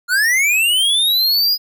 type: linear sweep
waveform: square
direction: up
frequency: 1393 to 4978 Hz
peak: -13 dBFS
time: 0.08-1.58 s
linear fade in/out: 50 ms
effects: none